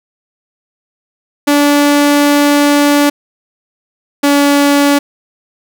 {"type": "tone pair in turn", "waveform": "sawtooth", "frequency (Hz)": [289.3, 285.2], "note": ["D4", "C#4"], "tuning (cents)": [-26, 49], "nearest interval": "unison", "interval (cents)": 25, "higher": "first", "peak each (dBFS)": -3, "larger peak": "neither", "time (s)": [[1.47, 3.1], [4.23, 4.99]], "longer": "first", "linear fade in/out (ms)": 10, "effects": []}